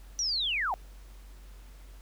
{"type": "linear sweep", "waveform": "sine", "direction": "down", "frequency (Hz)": [5910, 685], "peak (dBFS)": -27, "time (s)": [0.19, 0.74], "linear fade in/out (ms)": 0, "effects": ["added 47 Hz sine -46 dBFS peak until 2.01 s", "pink hiss -59 dBFS RMS until 2.01 s"]}